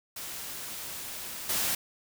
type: noise with level steps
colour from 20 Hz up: white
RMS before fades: -39 / -29 dBFS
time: 0.16-1.75 s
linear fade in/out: 5 ms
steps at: 1.49 s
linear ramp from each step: 5 ms
effects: none